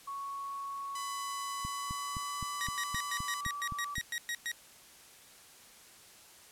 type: tone with pitch glide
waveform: sine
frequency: 1110 to 1155.8 Hz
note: C#6 to D6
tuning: +2 to -28 cents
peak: -37 dBFS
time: 0.07-3.95 s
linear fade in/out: 10 ms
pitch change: +70 cents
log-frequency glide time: 1.58-2.51 s
type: tone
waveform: 5% pulse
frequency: 1000 Hz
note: B5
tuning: 21 cents sharp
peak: -28 dBFS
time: 0.95-3.41 s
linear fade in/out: 5 ms
type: click train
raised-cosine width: 5 ms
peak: -28 dBFS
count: 10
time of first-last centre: 1.65-3.982 s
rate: 3.86 Hz
type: tone bursts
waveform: sawtooth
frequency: 1893 Hz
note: A#6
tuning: 26 cents sharp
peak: -30 dBFS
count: 12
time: 2.61-4.516 s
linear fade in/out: 0 ms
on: 58 ms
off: 110 ms
effects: white hiss -56 dBFS RMS until 6.51 s + low-pass 12000 Hz 12 dB/octave